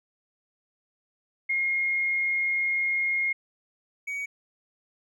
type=tone pair in turn; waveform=sine / triangle; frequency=2143 / 2254 Hz; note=C7 / C#7; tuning=+41 / +28 cents; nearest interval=minor second; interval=87 cents; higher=second; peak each=-23 / -28 dBFS; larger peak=first; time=1.49-3.33 / 4.07-4.26 s; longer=first; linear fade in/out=10 ms; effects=none